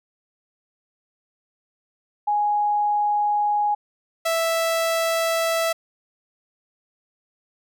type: tone pair in turn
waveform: sine / sawtooth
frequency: 830.6 / 659.2 Hz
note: G#5 / E5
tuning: 0 / 0 cents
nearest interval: major third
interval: 400 cents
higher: first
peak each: -18 / -16 dBFS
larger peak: second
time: 2.27-3.75 / 4.25-5.73 s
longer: neither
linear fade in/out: 10 ms
effects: none